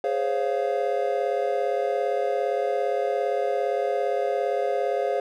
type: chord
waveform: triangle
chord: Db major seventh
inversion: second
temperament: equal with one note detuned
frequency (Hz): 415.3 / 516.9 / 554.4 / 698.5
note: Ab4 / C5 / Db5 / F5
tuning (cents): 0 / -21 / 0 / 0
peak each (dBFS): -26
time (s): 0.04-5.2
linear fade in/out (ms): 2
effects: none